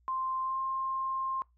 sine tone with pitch glide, 1046.5 to 1059.3 Hz, C6 to C6, 0 to +21 cents, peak -30 dBFS, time 0.08-1.42 s, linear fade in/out 0 ms, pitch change +21 cents, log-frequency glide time 0.43-0.58 s, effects noise-tail reverb RT60 0.2 s tail -24 dB re dry + added 60 Hz sine -64 dBFS peak until 1.57 s

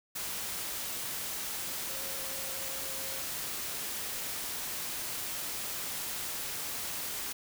sine tone in noise, 538 Hz, C5, 48 cents sharp, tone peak -48 dBFS, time 1.89-3.22 s, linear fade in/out 10 ms, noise white, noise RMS -37 dBFS, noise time 0.15-7.33 s, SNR -14 dB, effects none

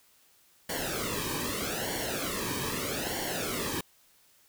pink noise with flanger, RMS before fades -33 dBFS, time 0.69-3.81 s, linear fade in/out 5 ms, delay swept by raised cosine 0.79 to 1.46 ms, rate 0.8 Hz, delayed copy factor -0.8, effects white hiss -63 dBFS RMS until 4.48 s

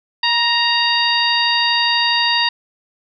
harmonic tone with a mistuned harmonic, 932.3 Hz, A#5, in tune, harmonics 1 / 2 / 3 / 4 / 5, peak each -20 / -20 / -20 / -20 / -20 dBFS, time 0.23-2.49 s, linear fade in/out 5 ms, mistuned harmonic 1, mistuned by +36 cents, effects none

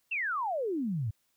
sine exponential sweep, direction down, 2800 to 98.8 Hz, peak -29 dBFS, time 0.11-1.11 s, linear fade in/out 10 ms, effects white hiss -74 dBFS RMS until 1.36 s

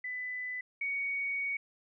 sine tone pair in turn, 1999 / 2238 Hz, B6 / C#7, +20 / +16 cents, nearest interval major second, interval 196 cents, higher second, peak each -35 / -31 dBFS, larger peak second, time 0.04-0.61 / 0.81-1.57 s, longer second, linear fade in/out 5 ms, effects none

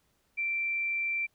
sine tone, 2349 Hz, D7, in tune, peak -28 dBFS, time 0.37-1.27 s, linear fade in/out 20 ms, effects pink hiss -72 dBFS RMS until 1.34 s

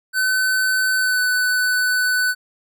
square tone with pitch glide, 1518 to 1498.8 Hz, F#6 to F#6, +44 to +22 cents, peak -17 dBFS, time 0.13-2.35 s, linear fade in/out 50 ms, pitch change -22 cents, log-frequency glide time 0.97-1.22 s, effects none

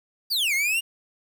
45% pulse exponential two-way sweep, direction down then up, 4879 to 2093 to 2866 Hz, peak -21 dBFS, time 0.3-0.81 s, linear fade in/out 20 ms, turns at 0.54 s, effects 9-bit

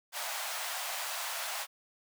pink high-pass noise, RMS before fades -37 dBFS, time 0.12-1.67 s, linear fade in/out 50 ms, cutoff 630 Hz, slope 48 dB/octave, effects none

